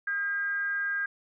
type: tone with frequency modulation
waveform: sine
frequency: 1612 Hz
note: G6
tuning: 48 cents sharp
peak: -27 dBFS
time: 0.07-1.06 s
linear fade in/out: 5 ms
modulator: 357 Hz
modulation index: 0.33
effects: none